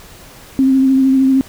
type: tone with vibrato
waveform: sine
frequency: 265.7 Hz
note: C4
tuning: 27 cents sharp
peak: -8 dBFS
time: 0.59-1.41 s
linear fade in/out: 0 ms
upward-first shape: sine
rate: 13 Hz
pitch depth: 22 cents each way
effects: pink hiss -39 dBFS RMS until 1.48 s